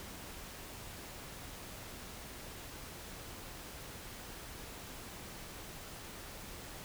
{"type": "silence", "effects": ["pink hiss -48 dBFS RMS until 6.84 s"]}